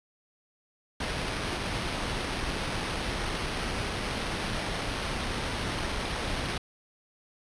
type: noise with sample-and-hold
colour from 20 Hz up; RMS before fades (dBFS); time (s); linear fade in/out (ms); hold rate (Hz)
pink; -32; 1-6.58; 5; 7350
effects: resampled to 22050 Hz